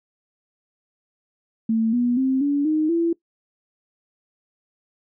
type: tone with pitch steps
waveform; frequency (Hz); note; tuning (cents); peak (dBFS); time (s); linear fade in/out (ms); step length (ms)
sine; 224.1 / 243 / 263.4 / 285.6 / 309.7 / 335.8; A3 / B3 / C4 / D4 / D#4 / E4; +32 / -28 / +12 / -48 / -8 / +32; -17; 1.69-3.13; 5; 240
effects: noise-tail reverb RT60 0.1 s tail -21 dB re dry